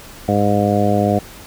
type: harmonic tone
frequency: 102.5 Hz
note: G#2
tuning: 22 cents flat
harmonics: 1 / 2 / 3 / 4 / 5 / 6 / 7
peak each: -20 / -18 / -22 / -23 / -22 / -21 / -20 dBFS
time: 0.28-1.19 s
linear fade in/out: 5 ms
effects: pink hiss -38 dBFS RMS until 1.46 s